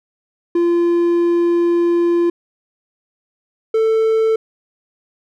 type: tone pair in turn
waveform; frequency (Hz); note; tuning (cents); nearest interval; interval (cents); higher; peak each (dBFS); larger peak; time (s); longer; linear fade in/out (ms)
triangle; 344 / 443.9; F4 / A4; -26 / +15; major third; 441; second; -10; neither; 0.55-2.3 / 3.74-4.36; first; 5
effects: none